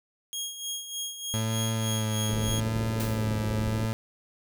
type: tone with tremolo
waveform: 20% pulse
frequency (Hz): 3274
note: G#7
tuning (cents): -25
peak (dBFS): -25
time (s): 0.33-2.6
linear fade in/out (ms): 0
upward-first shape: sine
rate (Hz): 3.3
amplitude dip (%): 65
type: tone with vibrato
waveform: 30% pulse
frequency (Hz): 110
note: A2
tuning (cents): 0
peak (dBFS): -24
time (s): 1.34-3.93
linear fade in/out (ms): 0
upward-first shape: sine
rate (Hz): 0.83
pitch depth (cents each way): 32
type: low-pass noise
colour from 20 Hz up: pink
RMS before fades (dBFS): -35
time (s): 2.29-3.86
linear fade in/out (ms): 5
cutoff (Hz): 560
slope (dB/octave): 48
type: noise with exponential decay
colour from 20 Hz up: white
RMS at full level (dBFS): -35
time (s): 3-3.39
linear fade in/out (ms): 1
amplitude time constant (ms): 83
effects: none